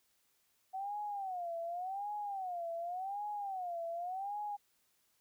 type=tone with vibrato; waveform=sine; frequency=748 Hz; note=F#5; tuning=19 cents sharp; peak=-37 dBFS; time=0.73-4.57 s; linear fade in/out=20 ms; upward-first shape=sine; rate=0.88 Hz; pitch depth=190 cents each way; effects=white hiss -75 dBFS RMS until 5.2 s